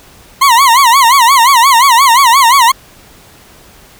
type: tone with vibrato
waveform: 40% pulse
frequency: 1014 Hz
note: B5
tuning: 45 cents sharp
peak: -3 dBFS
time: 0.41-2.72 s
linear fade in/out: 10 ms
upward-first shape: sine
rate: 5.7 Hz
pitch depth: 190 cents each way
effects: pink hiss -40 dBFS RMS until 3.99 s